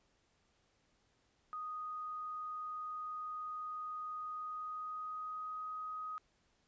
sine tone with pitch glide, 1243 to 1255.3 Hz, D#6 to D#6, -2 to +15 cents, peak -40 dBFS, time 1.53-6.18 s, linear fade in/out 0 ms, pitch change +17 cents, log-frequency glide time 4.3-5.65 s, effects pink hiss -75 dBFS RMS until 6.67 s + resampled to 16000 Hz

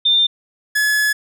sine / 45% pulse tone pair in turn, 3597 / 1703.5 Hz, A7 / G#6, +37 / +44 cents, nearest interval octave + minor second, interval 1293 cents, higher first, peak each -11 / -14 dBFS, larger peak first, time 0.05-0.27 / 0.75-1.13 s, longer second, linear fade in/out 10 ms, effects none

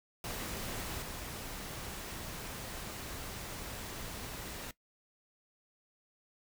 pink noise with level steps, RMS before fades -40 / -43 dBFS, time 0.24-4.71 s, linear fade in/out 2 ms, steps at 1.02 s, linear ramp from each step 2 ms, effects noise-tail reverb RT60 0.1 s tail -18 dB re dry

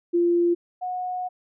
sine tone pair in turn, 345.6 / 730 Hz, F4 / F#5, -18 / -24 cents, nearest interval octave + minor second, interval 1294 cents, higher second, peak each -17 / -26 dBFS, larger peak first, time 0.13-0.55 / 0.81-1.29 s, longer second, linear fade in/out 20 ms, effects none

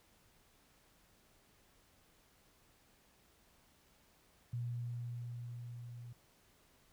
sine tone with level ramp, 120.1 Hz, B2, 48 cents flat, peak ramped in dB -36 to -47 dBFS, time 4.53-6.13 s, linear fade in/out 5 ms, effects pink hiss -69 dBFS RMS until 6.92 s

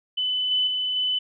sine tone with level steps, 3009 Hz, F#7, 28 cents sharp, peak -22 / -19 / -23 / -21 dBFS, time 0.17-1.19 s, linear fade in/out 10 ms, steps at 0.51 / 0.67 / 0.96 s, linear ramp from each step 5 ms, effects none

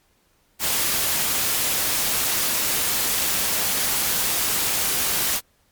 white noise, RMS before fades -22 dBFS, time 0.59-5.41 s, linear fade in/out 50 ms, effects pink hiss -63 dBFS RMS until 5.71 s + MP3 96 kbps

